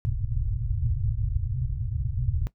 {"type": "low-pass noise", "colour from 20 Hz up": "white", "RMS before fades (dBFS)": -27, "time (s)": [0.05, 2.47], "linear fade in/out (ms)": 0, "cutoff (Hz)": 130, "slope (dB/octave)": 96, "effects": ["noise-tail reverb RT60 0.1 s tail -18 dB re dry"]}